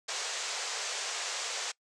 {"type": "band-pass noise", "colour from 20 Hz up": "white", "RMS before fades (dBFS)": -36, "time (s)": [0.08, 1.72], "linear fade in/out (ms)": 10, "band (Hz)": [420, 7700], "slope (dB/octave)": 48, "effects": ["noise-tail reverb RT60 0.1 s tail -23 dB re dry"]}